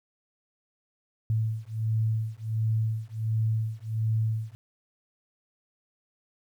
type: beating tone pair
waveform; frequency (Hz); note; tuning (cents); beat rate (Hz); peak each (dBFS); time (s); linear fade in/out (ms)
sine; 110 / 111.4; A2 / A2; 0 / +22; 1.4; -28; 1.3-4.55; 0
effects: 10-bit